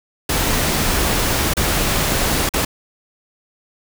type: noise with dropouts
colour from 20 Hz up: pink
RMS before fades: -18 dBFS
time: 0.29-2.65 s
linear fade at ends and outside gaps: 5 ms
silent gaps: 1.537-1.568 / 2.492-2.537 s
effects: none